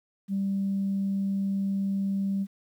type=tone; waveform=sine; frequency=196.1 Hz; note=G3; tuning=1 cent sharp; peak=-24 dBFS; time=0.28-2.47 s; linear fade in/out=50 ms; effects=tanh soft clip ceiling -20 dBFS + 10-bit